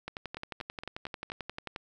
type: two click trains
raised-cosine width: 0.3 ms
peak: -24 / -21 dBFS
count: 5 / 20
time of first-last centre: 0.37-1.3 / 0.08-1.761 s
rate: 4.3 / 11.3 Hz
effects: none